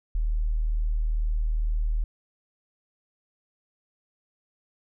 sine tone, 38.89 Hz, D#1, in tune, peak -22 dBFS, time 0.15-2.04 s, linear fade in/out 0 ms, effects none

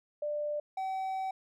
sine / triangle tone pair in turn, 593 / 763.1 Hz, D5 / G5, +17 / -47 cents, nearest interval major third, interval 436 cents, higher second, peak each -31 / -30 dBFS, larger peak second, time 0.22-0.6 / 0.77-1.31 s, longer second, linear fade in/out 5 ms, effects none

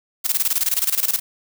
blue noise with tremolo, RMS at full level -18 dBFS, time 0.24-1.2 s, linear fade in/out 20 ms, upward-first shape square, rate 19 Hz, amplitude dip 80%, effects none

